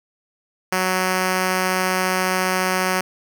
5% pulse tone, 185.5 Hz, F#3, 5 cents sharp, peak -7 dBFS, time 0.72-3.01 s, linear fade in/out 5 ms, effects none

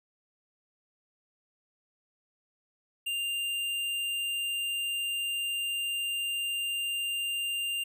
sine tone with tanh clipping, 2794 Hz, F7, in tune, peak -31 dBFS, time 3.06-7.84 s, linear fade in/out 10 ms, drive 15 dB, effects none

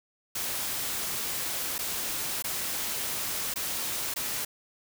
white noise with dropouts, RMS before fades -32 dBFS, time 0.35-4.45 s, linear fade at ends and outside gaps 5 ms, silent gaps 1.782-1.789 / 2.424-2.441 / 3.54-3.558 / 4.14-4.16 s, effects none

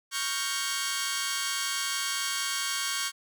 10% pulse chord, G half-diminished seventh, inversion second, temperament equal, 1108.7 / 1396.9 / 1568 / 1864.7 Hz, Db6 / F6 / G6 / Bb6, 0 / 0 / 0 / 0 cents, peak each -24 / -29 / -24 / -28 dBFS, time 0.11-3.12 s, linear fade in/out 50 ms, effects none

